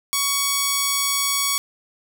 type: tone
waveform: 5% pulse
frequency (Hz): 1120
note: C#6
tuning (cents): +18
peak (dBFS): -7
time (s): 0.13-1.58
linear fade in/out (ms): 0
effects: none